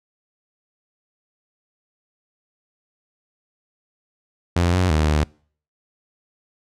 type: tone with pitch steps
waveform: sawtooth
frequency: 86.9 / 91.4 / 77.2 / 75.6 Hz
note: F2 / F#2 / D#2 / D#2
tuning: -8 / -21 / -13 / -49 cents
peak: -12 dBFS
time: 4.56-5.24 s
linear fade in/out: 5 ms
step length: 170 ms
effects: noise-tail reverb RT60 0.5 s tail -26 dB re dry + low-pass 8000 Hz 12 dB/octave